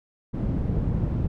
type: low-pass noise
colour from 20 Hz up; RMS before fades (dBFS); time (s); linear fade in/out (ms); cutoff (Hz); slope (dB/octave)
white; -25; 0.33-1.28; 20; 160; 12
effects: none